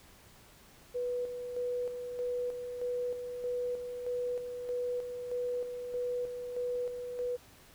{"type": "tone with tremolo", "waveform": "sine", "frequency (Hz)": 491.4, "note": "B4", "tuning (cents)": -9, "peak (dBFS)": -31, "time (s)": [0.94, 7.37], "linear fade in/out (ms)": 20, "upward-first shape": "square", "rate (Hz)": 1.6, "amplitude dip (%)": 50, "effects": ["pink hiss -58 dBFS RMS until 7.74 s"]}